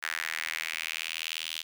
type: tone with high-pass filter sweep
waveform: sawtooth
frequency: 80.5 Hz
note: E2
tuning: 41 cents flat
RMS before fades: -35 dBFS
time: 0.02-1.63 s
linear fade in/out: 20 ms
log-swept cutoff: 1700 to 3200 Hz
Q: 3.1
effects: none